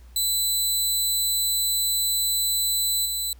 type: tone with level steps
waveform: 15% pulse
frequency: 4000 Hz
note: B7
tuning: 21 cents sharp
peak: -14 / -18 dBFS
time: 0.16-3.33 s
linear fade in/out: 2 ms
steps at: 3.05 s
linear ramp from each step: 10 ms
effects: added 60 Hz sine -44 dBFS peak until 3.39 s + pink hiss -59 dBFS RMS until 3.39 s